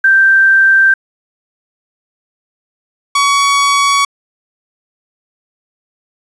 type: tone pair in turn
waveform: sine / sawtooth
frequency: 1568 / 1125.5 Hz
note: G6 / C#6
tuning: 0 / +26 cents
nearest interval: tritone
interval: 574 cents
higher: first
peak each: -5 dBFS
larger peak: neither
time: 0.04-0.94 / 3.15-4.05 s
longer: neither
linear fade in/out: 5 ms
effects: resampled to 22050 Hz + 7-bit